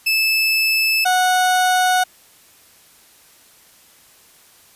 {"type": "tone pair in turn", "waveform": "30% pulse", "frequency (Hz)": [2621, 735.5], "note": ["E7", "F#5"], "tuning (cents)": [-11, -11], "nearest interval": "octave + minor seventh", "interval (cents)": 2200, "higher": "first", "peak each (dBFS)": [-12, -11], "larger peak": "second", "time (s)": [[0.06, 1.05], [1.05, 2.04]], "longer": "neither", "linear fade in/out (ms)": 10, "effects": ["white hiss -50 dBFS RMS until 4.75 s", "resampled to 32000 Hz"]}